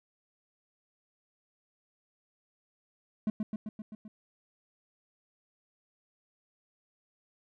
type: tone with echo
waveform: triangle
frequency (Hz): 214.4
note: A3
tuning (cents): -45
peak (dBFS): -24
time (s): 3.27-3.3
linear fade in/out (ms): 2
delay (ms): 130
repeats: 6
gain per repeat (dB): -3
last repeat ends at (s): 4.08
effects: none